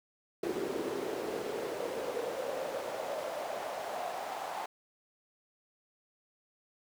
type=noise with high-pass filter sweep; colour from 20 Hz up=brown; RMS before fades=-37 dBFS; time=0.43-4.66 s; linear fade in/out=5 ms; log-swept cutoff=360 to 780 Hz; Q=4.1; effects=none